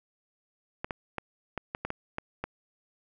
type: clicks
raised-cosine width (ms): 0.5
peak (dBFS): -17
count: 9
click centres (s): 0.845 / 0.908 / 1.183 / 1.577 / 1.749 / 1.85 / 1.904 / 2.184 / 2.44
effects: none